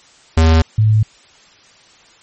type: tone pair in turn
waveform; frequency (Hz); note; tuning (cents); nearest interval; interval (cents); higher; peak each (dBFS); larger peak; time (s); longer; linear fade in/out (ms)
square / sine; 80.7 / 108.23; E2 / A2; -36 / -28; perfect fourth; 508; second; -8; neither; 0.37-0.62 / 0.78-1.03; neither; 5
effects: white hiss -47 dBFS RMS until 2.22 s + MP3 32 kbps